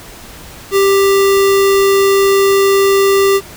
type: tone with sample-and-hold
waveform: sine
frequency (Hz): 392.9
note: G4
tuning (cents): +4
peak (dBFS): -7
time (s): 0.71-3.41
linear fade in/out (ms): 50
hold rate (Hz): 1575
effects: pink hiss -34 dBFS RMS until 3.56 s